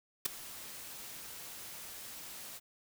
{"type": "noise with ADSR envelope", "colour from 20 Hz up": "white", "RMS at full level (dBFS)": -27, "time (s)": [0.25, 2.6], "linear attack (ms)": 10, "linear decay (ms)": 6, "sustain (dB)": -20, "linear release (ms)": 32, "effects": []}